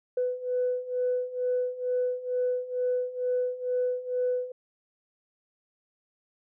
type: beating tone pair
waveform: sine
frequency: 497.6 / 499.8 Hz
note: B4 / B4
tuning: +13 / +21 cents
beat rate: 2.2 Hz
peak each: -30 / -27 dBFS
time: 0.17-4.52 s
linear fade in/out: 5 ms
effects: tanh soft clip ceiling -19 dBFS